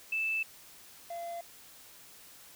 sine / triangle tone pair in turn, 2637 / 684.5 Hz, E7 / F5, 0 / -35 cents, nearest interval octave + major seventh, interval 2335 cents, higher first, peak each -29 / -35 dBFS, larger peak first, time 0.12-0.43 / 1.1-1.41 s, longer neither, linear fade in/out 5 ms, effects white hiss -54 dBFS RMS until 2.55 s

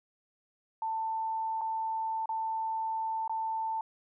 sine tone with dropouts, 890 Hz, A5, 20 cents sharp, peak -30 dBFS, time 0.82-3.81 s, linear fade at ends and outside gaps 2 ms, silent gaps 1.611-1.615 / 2.258-2.291 / 3.278-3.295 s, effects none

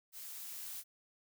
blue noise with level ramp, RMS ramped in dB -48 to -44 dBFS, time 0.12-0.84 s, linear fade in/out 50 ms, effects none

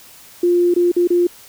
sine tone with dropouts, 350.7 Hz, F4, 7 cents sharp, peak -11 dBFS, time 0.43-1.27 s, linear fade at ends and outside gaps 5 ms, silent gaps 0.741-0.762 / 0.917-0.964 / 1.074-1.103 s, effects white hiss -43 dBFS RMS until 1.48 s

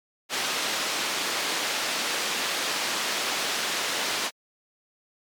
white band-pass noise, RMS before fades -28 dBFS, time 0.29-4.31 s, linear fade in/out 50 ms, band 260 to 4800 Hz, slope 12 dB/octave, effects MP3 96 kbps

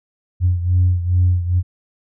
sine beating tone pair, 89.2 / 91.6 Hz, F2 / F#2, +37 / -17 cents, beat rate 2.4 Hz, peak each -13 / -18 dBFS, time 0.4-1.63 s, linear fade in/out 50 ms, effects tanh soft clip ceiling -7 dBFS

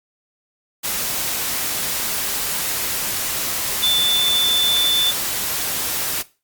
sine tone in noise, 3520 Hz, A7, in tune, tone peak -14 dBFS, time 3.82-5.12 s, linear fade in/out 20 ms, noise white, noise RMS -23 dBFS, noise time 0.83-6.23 s, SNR +6 dB, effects noise-tail reverb RT60 0.3 s tail -18 dB re dry + Opus 48 kbps

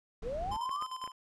sine linear sweep, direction up, 420 to 1292 Hz, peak -34 dBFS, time 0.22-0.87 s, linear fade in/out 50 ms
brown noise, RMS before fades -42 dBFS, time 0.22-0.57 s, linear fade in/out 5 ms
square tone with tremolo, 1030 Hz, C6, 28 cents flat, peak -37 dBFS, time 0.51-1.12 s, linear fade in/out 10 ms, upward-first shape square, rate 9.9 Hz, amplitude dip 65%
clicks, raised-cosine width 0.5 ms, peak -31 dBFS, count 4, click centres 0.693 / 0.824 / 1.04 / 1.076 s
effects low-pass 8000 Hz 12 dB/octave

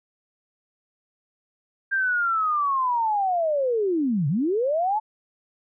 sine linear two-way sweep, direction down then up, 1600 to 131.2 to 886 Hz, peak -20 dBFS, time 1.91-5 s, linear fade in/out 20 ms, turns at 4.28 s, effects none

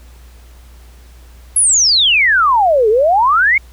sine exponential two-way sweep, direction down then up, 11250 to 412.6 to 2238 Hz, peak -8 dBFS, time 1.56-3.58 s, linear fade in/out 5 ms, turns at 2.89 s, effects added 60 Hz sine -37 dBFS peak until 3.72 s + pink hiss -48 dBFS RMS until 3.72 s

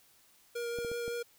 square tone with vibrato, 472.6 Hz, A#4, 24 cents sharp, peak -35 dBFS, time 0.55-1.23 s, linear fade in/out 10 ms, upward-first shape triangle, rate 5.3 Hz, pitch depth 14 cents each way
clicks, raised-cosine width 2 ms, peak -30 dBFS, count 4, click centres 0.787 / 0.848 / 0.916 / 1.08 s
effects white hiss -64 dBFS RMS until 1.38 s

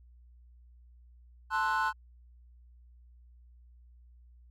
triangle chord, F# half-diminished seventh, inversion first, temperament equal, 880 / 1046.5 / 1318.5 / 1480 Hz, A5 / C6 / E6 / F#6, 0 / 0 / 0 / 0 cents, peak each -29 / -29 / -35 / -29 dBFS, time 1.5-1.93 s, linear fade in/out 50 ms, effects tanh soft clip ceiling -20 dBFS + added 60 Hz sine -54 dBFS peak until 4.5 s

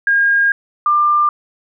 sine tone pair in turn, 1621 / 1193.3 Hz, G#6 / D6, -42 / +27 cents, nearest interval perfect fourth, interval 531 cents, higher first, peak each -10 dBFS, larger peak neither, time 0.07-0.52 / 0.86-1.29 s, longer first, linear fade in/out 2 ms, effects none

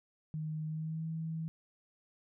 sine tone with pitch glide, 155.56 to 161.33 Hz, D#3 to E3, 0 to -37 cents, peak -35 dBFS, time 0.34-1.48 s, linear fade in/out 0 ms, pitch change +63 cents, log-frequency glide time 0.66-1.06 s, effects none

